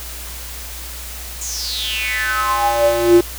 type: tone with high-pass filter sweep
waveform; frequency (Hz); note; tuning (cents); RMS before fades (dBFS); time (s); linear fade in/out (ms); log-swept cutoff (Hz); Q
square; 117.1; A#2; +8; -17; 1.41-3.21; 5; 7200 to 310; 7.5
effects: added 60 Hz sine -32 dBFS peak until 3.38 s + white hiss -32 dBFS RMS until 3.38 s